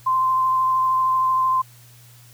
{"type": "tone with vibrato", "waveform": "sine", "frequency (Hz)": 1040, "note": "C6", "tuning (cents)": -11, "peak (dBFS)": -16, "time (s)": [0.06, 1.62], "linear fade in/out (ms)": 10, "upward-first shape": "triangle", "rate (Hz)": 13, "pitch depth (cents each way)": 14, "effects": ["added 120 Hz sine -47 dBFS peak until 2.33 s", "white hiss -51 dBFS RMS until 2.33 s"]}